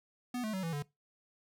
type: tone with pitch steps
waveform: square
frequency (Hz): 246.9 / 216.2 / 189.29 / 165.74 / 145.12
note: B3 / A3 / F#3 / E3 / D3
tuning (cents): 0 / -30 / +40 / +10 / -20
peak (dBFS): -35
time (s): 0.34-0.825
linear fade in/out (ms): 5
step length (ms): 97
effects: noise-tail reverb RT60 0.2 s tail -21 dB re dry